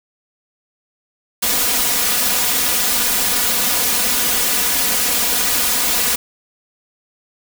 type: noise with comb filter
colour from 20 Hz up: white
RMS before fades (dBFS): -17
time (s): 1.42-6.16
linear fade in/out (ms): 10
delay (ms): 4.1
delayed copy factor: +0.9
effects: none